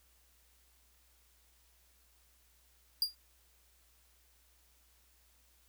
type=tone with exponential decay; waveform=45% pulse; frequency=4808 Hz; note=D8; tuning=40 cents sharp; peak=-24 dBFS; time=3.02-3.15 s; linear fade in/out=2 ms; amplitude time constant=27 ms; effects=added 60 Hz sine -69 dBFS peak until 5.68 s + white hiss -69 dBFS RMS until 5.68 s